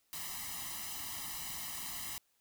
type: noise with comb filter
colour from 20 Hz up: white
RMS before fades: -42 dBFS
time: 0.13-2.18 s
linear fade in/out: 0 ms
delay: 1 ms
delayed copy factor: +1
effects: white hiss -75 dBFS RMS until 2.4 s